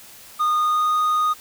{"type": "tone with pitch glide", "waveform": "triangle", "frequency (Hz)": [1227, 1237], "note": ["D#6", "D#6"], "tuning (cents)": [-25, -10], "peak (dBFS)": -15, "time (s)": [0.39, 1.34], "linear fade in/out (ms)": 20, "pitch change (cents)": 15, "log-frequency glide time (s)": [0.58, 0.92], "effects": ["white hiss -44 dBFS RMS until 1.4 s"]}